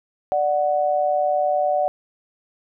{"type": "tone pair together", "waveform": "sine", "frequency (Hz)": [590.1, 740], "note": ["D5", "F#5"], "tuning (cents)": [8, 0], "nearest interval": "major third", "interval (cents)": 392, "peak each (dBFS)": -20, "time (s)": [0.32, 1.88], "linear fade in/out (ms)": 0, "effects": []}